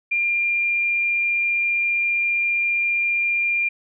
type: tone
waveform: sine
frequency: 2395 Hz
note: D7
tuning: 33 cents sharp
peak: -18 dBFS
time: 0.11-3.69 s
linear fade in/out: 10 ms
effects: none